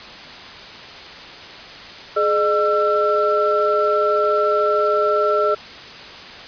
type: tone cluster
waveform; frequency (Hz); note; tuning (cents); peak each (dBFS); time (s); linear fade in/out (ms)
sine; 421.2 / 608 / 1343; G#4 / D#5 / E6; +24 / -40 / +32; -19; 2.16-5.55; 10
effects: white hiss -36 dBFS RMS until 6.47 s + resampled to 11025 Hz